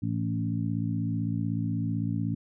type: harmonic tone with a mistuned harmonic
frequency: 56 Hz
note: A1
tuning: 31 cents sharp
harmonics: 2 / 3 / 4 / 5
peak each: -30 / -32 / -33 / -34 dBFS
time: 0.02-2.35 s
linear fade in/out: 10 ms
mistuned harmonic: 2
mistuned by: -22 cents
effects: none